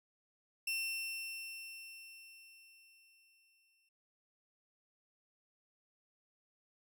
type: tone with exponential decay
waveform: sawtooth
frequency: 2700 Hz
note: E7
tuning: 41 cents sharp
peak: -31 dBFS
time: 0.67-3.89 s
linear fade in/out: 5 ms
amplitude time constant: 700 ms
effects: none